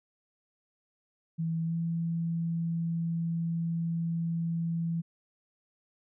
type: tone with pitch glide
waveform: sine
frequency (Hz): 163.8 to 166.76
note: E3 to E3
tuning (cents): -11 to +20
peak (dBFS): -28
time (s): 1.38-5.02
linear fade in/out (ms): 20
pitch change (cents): +31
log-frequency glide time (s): 1.64-1.75
effects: none